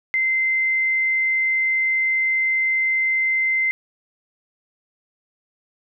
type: tone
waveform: sine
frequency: 2075 Hz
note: C7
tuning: 15 cents flat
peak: -17 dBFS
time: 0.14-3.71 s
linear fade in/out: 0 ms
effects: none